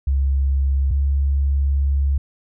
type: tone pair in turn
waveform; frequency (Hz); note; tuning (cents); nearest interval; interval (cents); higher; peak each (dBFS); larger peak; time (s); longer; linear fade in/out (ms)
sine; 68.2 / 69.47; C#2 / C#2; -28 / +4; unison; 32; second; -15; neither; 0.07-0.91 / 0.91-2.18; second; 5
effects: none